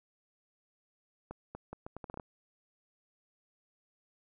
accelerating click train, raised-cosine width 1 ms, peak -28 dBFS, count 10, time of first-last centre 1.31-2.198 s, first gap 240 ms, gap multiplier 0.75, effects none

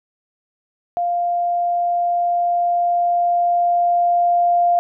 sine tone with level ramp, 698.5 Hz, F5, in tune, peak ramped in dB -17 to -12 dBFS, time 0.97-4.79 s, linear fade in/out 0 ms, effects none

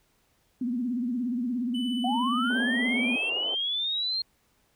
sine tone with vibrato, 244.1 Hz, B3, 20 cents flat, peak -26 dBFS, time 0.61-3.16 s, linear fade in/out 5 ms, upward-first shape sine, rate 17 Hz, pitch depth 110 cents each way
triangle tone with pitch glide, 2993 to 3189 Hz, F#7 to G7, +19 to +29 cents, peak -33 dBFS, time 1.74-3.3 s, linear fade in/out 10 ms, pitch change +110 cents, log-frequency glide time 2.41-2.63 s
sine linear sweep, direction up, 709 to 4239 Hz, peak -26 dBFS, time 2.04-4.22 s, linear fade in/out 5 ms
white band-pass noise, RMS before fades -40 dBFS, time 2.5-3.55 s, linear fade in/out 5 ms, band 370 to 720 Hz, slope 24 dB/octave
effects pink hiss -68 dBFS RMS until 4.75 s

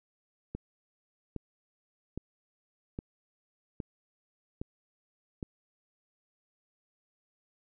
click train, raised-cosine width 3 ms, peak -23 dBFS, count 7, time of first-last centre 0.55-5.428 s, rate 1.23 Hz, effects none

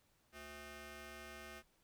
10% pulse ring-modulated tone, 293.7 Hz, D4, in tune, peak -39 dBFS, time 0.32-1.63 s, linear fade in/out 50 ms, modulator 950 Hz, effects pink hiss -75 dBFS RMS until 1.83 s

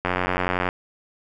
click train, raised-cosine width 0.5 ms, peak -7 dBFS, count 59, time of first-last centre 0.05-0.689 s, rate 90.8 Hz, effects none

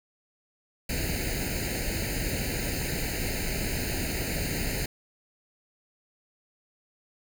pink noise with comb filter, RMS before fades -30 dBFS, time 0.89-4.86 s, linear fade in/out 5 ms, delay 0.44 ms, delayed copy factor +1, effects none

